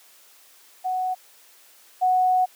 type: tone pair in turn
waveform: sine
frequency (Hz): 741 / 738.2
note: F#5 / F#5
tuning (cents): +2 / -4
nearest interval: unison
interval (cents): 6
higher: first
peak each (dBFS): -22 / -16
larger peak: second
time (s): 0.84-1.15 / 2.01-2.46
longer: second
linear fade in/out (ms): 20
effects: white hiss -53 dBFS RMS until 2.55 s + high-pass 400 Hz 12 dB/octave